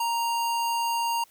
square tone, 932.3 Hz, A#5, in tune, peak -25 dBFS, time 0-1.24 s, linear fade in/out 5 ms, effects white hiss -59 dBFS RMS until 1.3 s

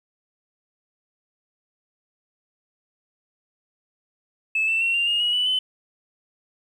sine tone with pitch steps, 2611 / 2667 / 2725 / 2784 / 2844 / 2905 / 2968 / 3032 Hz, E7 / E7 / F7 / F7 / F7 / F#7 / F#7 / F#7, -17 / +20 / -43 / -6 / +31 / -32 / +5 / +42 cents, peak -18 dBFS, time 4.55-5.59 s, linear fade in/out 5 ms, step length 130 ms, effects tanh soft clip ceiling -15 dBFS + 9-bit

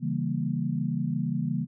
sine chord, C# diminished seventh, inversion none, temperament equal with one note detuned, 138.59 / 164.34 / 196 / 233.1 Hz, C#3 / E3 / G3 / Bb3, 0 / -5 / 0 / 0 cents, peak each -31 / -30 / -33 / -31 dBFS, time 0-1.67 s, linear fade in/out 50 ms, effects none

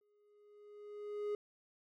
triangle tone with exponential growth, 415.3 Hz, G#4, in tune, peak -32 dBFS, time 0.01-1.35 s, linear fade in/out 2 ms, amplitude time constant 290 ms, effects none

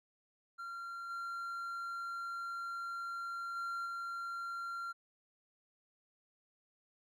triangle tone with level steps, 1378 Hz, F6, 24 cents flat, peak -40 / -37 / -35 / -37 dBFS, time 0.58-4.93 s, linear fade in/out 20 ms, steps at 1.09 / 3.55 / 3.85 s, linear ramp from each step 20 ms, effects none

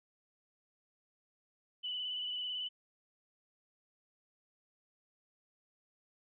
sine tone with vibrato, 2983 Hz, F#7, 13 cents sharp, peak -36 dBFS, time 1.83-2.69 s, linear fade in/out 20 ms, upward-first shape square, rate 18 Hz, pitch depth 22 cents each way, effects none

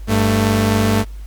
sawtooth tone pair together, 99 / 221.8 Hz, G2 / A3, +18 / +14 cents, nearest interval octave + major second, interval 1396 cents, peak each -12 dBFS, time 0.07-1.05 s, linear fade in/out 50 ms, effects added 50 Hz sine -28 dBFS peak until 1.26 s + pink hiss -50 dBFS RMS until 1.26 s

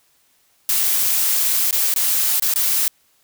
blue noise with dropouts, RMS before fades -18 dBFS, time 0.69-2.88 s, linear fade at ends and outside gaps 1 ms, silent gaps 1.71-1.727 / 1.94-1.961 / 2.398-2.422 / 2.539-2.559 s, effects white hiss -60 dBFS RMS until 3.23 s

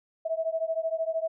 sine beating tone pair, 644 / 657 Hz, E5 / E5, -41 / -6 cents, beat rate 13 Hz, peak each -29 / -30 dBFS, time 0.25-1.28 s, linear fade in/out 10 ms, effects none

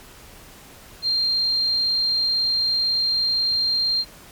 sine tone, 4186 Hz, C8, in tune, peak -18 dBFS, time 1.02-4.05 s, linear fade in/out 50 ms, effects pink hiss -45 dBFS RMS until 4.31 s + MP3 96 kbps

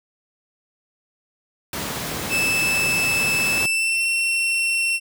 pink noise, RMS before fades -27 dBFS, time 1.73-3.66 s, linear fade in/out 2 ms
40% pulse tone with pitch glide, 2627 to 2713 Hz, E7 to E7, -7 to +49 cents, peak -18 dBFS, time 2.29-5 s, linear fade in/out 50 ms, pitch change +56 cents, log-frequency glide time 3.55-4.06 s
effects high-pass 100 Hz 12 dB/octave

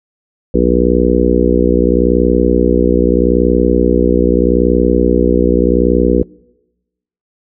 harmonic tone, 60.8 Hz, B1, 26 cents flat, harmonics 1 / 3 / 4 / 5 / 6 / 7 / 8, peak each -16 / -16 / -16 / -16 / -16 / -16 / -16 dBFS, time 0.54-6.23 s, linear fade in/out 5 ms, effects noise-tail reverb RT60 1.0 s tail -24 dB re dry

